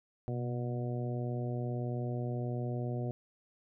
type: harmonic tone with a mistuned harmonic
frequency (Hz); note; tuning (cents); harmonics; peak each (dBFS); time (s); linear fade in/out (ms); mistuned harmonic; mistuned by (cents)
121.3; B2; -31; 1 / 2 / 3 / 4 / 5 / 6; -34 / -41 / -42 / -45 / -45 / -48; 0.28-3.11; 0; 1; +44
effects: none